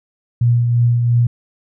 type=tone with tremolo; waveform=sine; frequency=119.5 Hz; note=A#2; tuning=43 cents sharp; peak=-9 dBFS; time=0.41-1.27 s; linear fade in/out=5 ms; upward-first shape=triangle; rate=2.9 Hz; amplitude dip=40%; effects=none